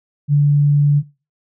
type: tone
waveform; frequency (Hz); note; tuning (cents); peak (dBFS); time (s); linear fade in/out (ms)
sine; 145; D3; -22; -9; 0.28-1.03; 50
effects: noise-tail reverb RT60 0.3 s tail -20 dB re dry